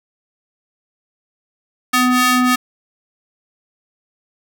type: ring-modulated tone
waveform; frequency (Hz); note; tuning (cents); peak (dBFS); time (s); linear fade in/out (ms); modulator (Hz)
sawtooth; 501; B4; +25; -5; 1.93-2.56; 10; 753
effects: none